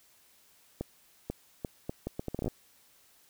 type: accelerating click train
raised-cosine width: 2 ms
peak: -20 dBFS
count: 14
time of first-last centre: 0.81-2.48 s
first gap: 490 ms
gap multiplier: 0.71
effects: white hiss -63 dBFS RMS until 3.29 s